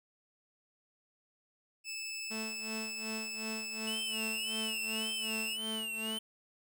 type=tone; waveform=20% pulse; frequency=2624 Hz; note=E7; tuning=9 cents flat; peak=-34 dBFS; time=1.84-5.58 s; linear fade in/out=50 ms
type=tone with tremolo; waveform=sawtooth; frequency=220 Hz; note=A3; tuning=in tune; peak=-34 dBFS; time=2.3-6.19 s; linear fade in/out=20 ms; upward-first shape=sine; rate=2.7 Hz; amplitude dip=85%
type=tone with vibrato; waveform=square; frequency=2903 Hz; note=F#7; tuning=34 cents flat; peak=-37 dBFS; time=3.87-6.19 s; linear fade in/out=5 ms; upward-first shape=sine; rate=1.8 Hz; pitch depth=120 cents each way
effects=none